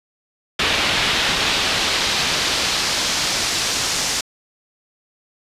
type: noise with band-pass filter sweep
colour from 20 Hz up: brown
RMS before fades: -20 dBFS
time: 0.59-4.21 s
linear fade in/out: 5 ms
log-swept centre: 3200 to 6200 Hz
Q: 1.3
effects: resampled to 32000 Hz